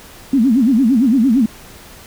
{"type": "tone with vibrato", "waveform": "sine", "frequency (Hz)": 245.6, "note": "B3", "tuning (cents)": -9, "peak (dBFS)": -9, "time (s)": [0.33, 1.46], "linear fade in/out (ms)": 5, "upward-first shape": "sine", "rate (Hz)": 8.8, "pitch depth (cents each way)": 240, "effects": ["pink hiss -39 dBFS RMS until 2.06 s"]}